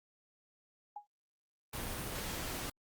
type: tone with exponential decay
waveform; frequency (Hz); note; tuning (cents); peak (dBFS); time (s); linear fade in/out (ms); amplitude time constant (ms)
sine; 826; G#5; -10; -38; 0.96-1.07; 5; 22
type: noise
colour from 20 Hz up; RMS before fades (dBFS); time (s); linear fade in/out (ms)
pink; -40; 1.73-2.7; 5
effects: Opus 32 kbps